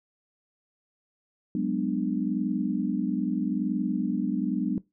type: chord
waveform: sine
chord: G# half-diminished seventh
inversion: third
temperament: just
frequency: 186.89 / 207.7 / 249.2 / 299 Hz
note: F#3 / G#3 / B3 / D4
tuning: +18 / 0 / +16 / +31 cents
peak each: -30 dBFS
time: 1.55-4.78 s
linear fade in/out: 2 ms
effects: noise-tail reverb RT60 0.2 s tail -20 dB re dry